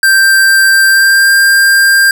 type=tone with pitch glide; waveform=square; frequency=1574 to 1592.3 Hz; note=G6 to G6; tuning=+7 to +27 cents; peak=-5 dBFS; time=0.03-2.11 s; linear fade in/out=2 ms; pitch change=+20 cents; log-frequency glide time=0.86-1.32 s; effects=none